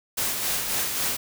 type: noise with tremolo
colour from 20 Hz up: white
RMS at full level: -25 dBFS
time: 0.17-1.17 s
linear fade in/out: 10 ms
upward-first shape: sine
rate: 3.7 Hz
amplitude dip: 40%
effects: none